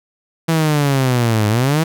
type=linear two-way sweep; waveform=sawtooth; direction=down then up; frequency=165.7 to 103.2 to 165.7 Hz; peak=-9 dBFS; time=0.48-1.84 s; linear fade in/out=10 ms; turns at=1.48 s; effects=none